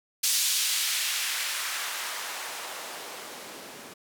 blue noise with band-pass filter sweep, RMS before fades -31 dBFS, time 0.23-3.94 s, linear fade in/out 10 ms, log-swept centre 4700 to 240 Hz, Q 0.86, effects none

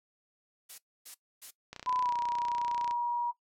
blue noise bursts, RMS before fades -44 dBFS, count 3, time 0.69-1.509 s, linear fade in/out 10 ms, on 93 ms, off 270 ms
click train, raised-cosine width 0.2 ms, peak -25 dBFS, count 37, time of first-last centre 1.73-2.91 s, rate 30.5 Hz
sine tone with pitch glide, 1003 to 956.6 Hz, B5 to A#5, +26 to +44 cents, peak -28 dBFS, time 1.86-3.32 s, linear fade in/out 20 ms, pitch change -82 cents, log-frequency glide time 2.01-2.14 s
effects noise-tail reverb RT60 0.1 s tail -18 dB re dry + low-pass 12000 Hz 12 dB/octave

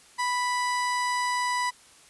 30% pulse tone, 987.8 Hz, B5, in tune, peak -22 dBFS, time 0.18-1.71 s, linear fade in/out 20 ms, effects white hiss -54 dBFS RMS until 2.09 s + resampled to 24000 Hz

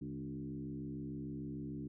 sine tone with frequency modulation, 223.3 Hz, A3, 26 cents sharp, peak -40 dBFS, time 0.01-1.88 s, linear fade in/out 10 ms, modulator 66.7 Hz, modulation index 1.6, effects none

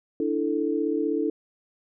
sine chord, D suspended second, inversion none, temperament equal, 293.7 / 329.6 / 440 Hz, D4 / E4 / A4, 0 / 0 / 0 cents, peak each -27 dBFS, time 0.2-1.3 s, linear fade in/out 2 ms, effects none

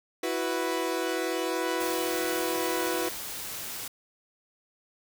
sawtooth chord, E suspended second, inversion none, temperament equal, 329.6 / 370 / 493.9 Hz, E4 / F#4 / B4, 0 / 0 / 0 cents, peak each -28 dBFS, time 0.23-3.09 s, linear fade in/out 5 ms
white noise, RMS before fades -37 dBFS, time 1.8-3.88 s, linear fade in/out 5 ms
effects none

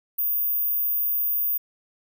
sine tone, 14917 Hz, A#9, in tune, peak -21 dBFS, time 0.18-1.58 s, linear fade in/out 10 ms, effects none

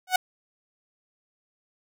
sawtooth tone with exponential growth, 740 Hz, F#5, in tune, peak -11 dBFS, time 0.07-0.16 s, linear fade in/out 5 ms, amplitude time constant 18 ms, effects none

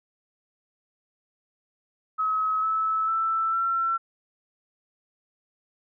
sine tone with pitch steps, 1281 / 1303.4 / 1326.2 / 1349.4 Hz, E6 / E6 / E6 / E6, -50 / -20 / +10 / +40 cents, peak -22 dBFS, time 2.18-3.98 s, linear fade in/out 20 ms, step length 450 ms, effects none

